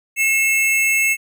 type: tone pair together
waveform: square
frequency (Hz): 2168 / 2655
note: C#7 / E7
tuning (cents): -39 / +12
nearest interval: major third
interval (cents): 351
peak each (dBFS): -18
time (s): 0.16-1.17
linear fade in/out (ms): 50
effects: none